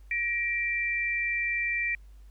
sine tone pair together, 1900 / 2352 Hz, A#6 / D7, +33 / +2 cents, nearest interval major third, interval 369 cents, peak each -30 / -28 dBFS, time 0.11-1.95 s, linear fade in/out 2 ms, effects added 50 Hz sine -47 dBFS peak until 2.3 s + pink hiss -68 dBFS RMS until 2.3 s

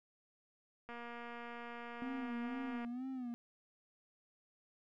click train, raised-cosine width 0.5 ms, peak -34 dBFS, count 465, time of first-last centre 0.89-2.848 s, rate 237 Hz
triangle tone with vibrato, 250.4 Hz, B3, 24 cents sharp, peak -38 dBFS, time 2.02-3.34 s, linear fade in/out 0 ms, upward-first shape sine, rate 2.1 Hz, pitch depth 98 cents each way
effects none

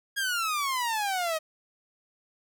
sawtooth exponential sweep, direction down, 1651 to 620 Hz, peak -23 dBFS, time 0.16-1.39 s, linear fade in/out 20 ms, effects none

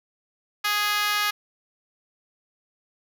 5% pulse tone with high-pass filter, 415.3 Hz, G#4, in tune, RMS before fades -24 dBFS, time 0.64-1.31 s, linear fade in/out 10 ms, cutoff 1200 Hz, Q 1.9, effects none

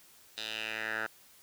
10% pulse tone with band-pass filter sweep, 110 Hz, A2, in tune, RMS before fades -37 dBFS, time 0.37-1.07 s, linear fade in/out 10 ms, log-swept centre 3900 to 1400 Hz, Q 3.2, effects white hiss -59 dBFS RMS until 1.42 s

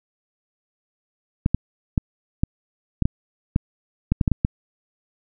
clicks, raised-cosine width 5 ms, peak -5 dBFS, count 12, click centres 1.461 / 1.546 / 1.978 / 2.435 / 3.023 / 3.055 / 3.561 / 4.12 / 4.212 / 4.278 / 4.317 / 4.449 s, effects none

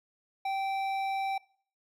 sine tone with hard clipping, 778 Hz, G5, 13 cents flat, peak -31 dBFS, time 0.45-1.38 s, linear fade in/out 5 ms, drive 10 dB, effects noise-tail reverb RT60 0.5 s tail -22 dB re dry

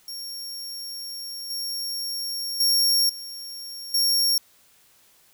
sawtooth tone with level steps, 5530 Hz, F8, 18 cents flat, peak -30 / -25 / -15 / -32 / -16 dBFS, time 0.08-4.38 s, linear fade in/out 2 ms, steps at 1.5 / 2.6 / 3.09 / 3.94 s, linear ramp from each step 5 ms, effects white hiss -58 dBFS RMS until 5.33 s

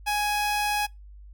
35% pulse tone pair together, 830.6 / 2527 Hz, G#5 / D#7, 0 / +26 cents, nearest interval octave + perfect fifth, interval 1926 cents, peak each -23 / -28 dBFS, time 0.06-0.87 s, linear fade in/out 20 ms, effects noise-tail reverb RT60 0.2 s tail -24 dB re dry + added 50 Hz sine -43 dBFS peak until 1.33 s

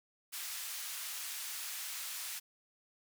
white band-pass noise, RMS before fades -42 dBFS, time 0.32-2.4 s, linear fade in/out 20 ms, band 1300 to 16000 Hz, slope 12 dB/octave, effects none

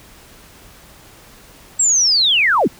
sine linear sweep, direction down, 7760 to 130.81 Hz, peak -11 dBFS, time 1.79-2.68 s, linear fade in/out 10 ms, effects pink hiss -44 dBFS RMS until 2.79 s

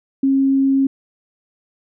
sine tone, 270.8 Hz, C#4, 40 cents flat, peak -12 dBFS, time 0.23-0.87 s, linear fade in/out 5 ms, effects none

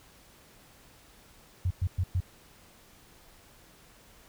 sine tone bursts, 90.5 Hz, F#2, 38 cents flat, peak -24 dBFS, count 4, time 1.65-2.204 s, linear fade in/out 5 ms, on 56 ms, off 110 ms, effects pink hiss -57 dBFS RMS until 4.28 s

